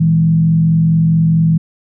sine tone with frequency modulation, 162.5 Hz, E3, 24 cents flat, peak -8 dBFS, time 0-1.58 s, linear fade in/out 10 ms, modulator 44.6 Hz, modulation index 0.46, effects none

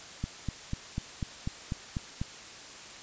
click train, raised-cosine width 5 ms, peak -19 dBFS, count 9, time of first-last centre 0.24-2.215 s, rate 4.05 Hz, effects white hiss -46 dBFS RMS until 3.02 s + resampled to 16000 Hz

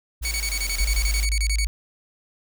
sine exponential sweep, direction down, 58.27 to 35.54 Hz, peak -27 dBFS, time 0.21-1.09 s, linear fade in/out 10 ms
white noise, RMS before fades -35 dBFS, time 0.22-1.26 s, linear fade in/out 20 ms
15% pulse tone bursts, 2240 Hz, C#7, 18 cents sharp, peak -18 dBFS, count 16, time 0.25-1.646 s, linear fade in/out 0 ms, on 61 ms, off 28 ms
sine tone, 51.91 Hz, G#1, in tune, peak -20 dBFS, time 0.8-1.67 s, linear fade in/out 0 ms
effects none

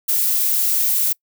violet noise, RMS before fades -18 dBFS, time 0.08-1.13 s, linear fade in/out 10 ms, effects noise-tail reverb RT60 0.1 s tail -25 dB re dry

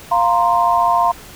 sine chord, F suspended fourth, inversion none, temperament equal, 698.5 / 932.3 / 1046.5 Hz, F5 / Bb5 / C6, 0 / 0 / 0 cents, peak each -16 dBFS, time 0.11-1.12 s, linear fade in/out 10 ms, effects pink hiss -38 dBFS RMS until 1.35 s

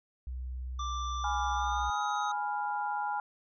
sine tone, 63.2 Hz, B1, 41 cents sharp, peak -35 dBFS, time 0.27-1.9 s, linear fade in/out 0 ms
square tone with pitch glide, 1177 to 1261.5 Hz, D6 to D#6, +3 to +23 cents, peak -35 dBFS, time 0.79-2.32 s, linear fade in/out 5 ms, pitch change +120 cents, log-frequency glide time 1.53-2 s
sine chord, F diminished, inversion first, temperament equal, 830.6 / 987.8 / 1396.9 Hz, Ab5 / Cb6 / F6, 0 / 0 / 0 cents, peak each -32 / -37 / -38 dBFS, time 1.24-3.2 s, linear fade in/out 2 ms
effects resampled to 16000 Hz

